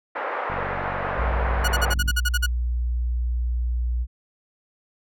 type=band-pass noise; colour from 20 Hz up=pink; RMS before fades=-28 dBFS; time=0.15-1.94 s; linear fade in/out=10 ms; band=480 to 1800 Hz; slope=24 dB/octave
type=click train; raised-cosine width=5 ms; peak=-23 dBFS; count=77; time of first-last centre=0.5-2.103 s; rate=47.4 Hz
type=tone; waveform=sine; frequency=60.1 Hz; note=B1; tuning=46 cents flat; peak=-21 dBFS; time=1.16-4.07 s; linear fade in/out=50 ms
type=tone bursts; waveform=sawtooth; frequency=1454 Hz; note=F#6; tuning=31 cents flat; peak=-17 dBFS; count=10; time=1.64-2.464 s; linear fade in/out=10 ms; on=41 ms; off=46 ms
effects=none